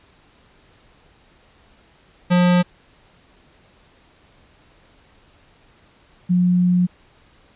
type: tone pair in turn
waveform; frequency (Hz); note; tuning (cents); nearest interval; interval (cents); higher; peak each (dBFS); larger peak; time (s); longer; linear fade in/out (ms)
square / sine; 178 / 179.01; F3 / F3; +33 / +43; unison; 10; second; -13; neither; 2.3-2.63 / 6.29-6.87; second; 20
effects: pink hiss -54 dBFS RMS until 7.55 s + resampled to 8000 Hz